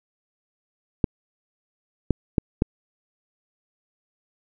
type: clicks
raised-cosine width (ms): 3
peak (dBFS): -5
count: 4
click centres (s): 1.042 / 2.107 / 2.382 / 2.621
effects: none